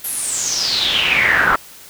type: noise with band-pass filter sweep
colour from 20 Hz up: brown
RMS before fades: -17 dBFS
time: 0.04-1.56 s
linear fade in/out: 5 ms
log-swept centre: 12000 to 1300 Hz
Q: 8.2
effects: white hiss -40 dBFS RMS until 1.89 s